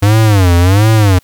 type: tone with vibrato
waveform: square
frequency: 97.9 Hz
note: G2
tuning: 2 cents flat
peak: -6 dBFS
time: 0.02-1.19 s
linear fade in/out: 10 ms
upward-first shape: sine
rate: 1.4 Hz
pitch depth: 220 cents each way
effects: white hiss -51 dBFS RMS until 1.23 s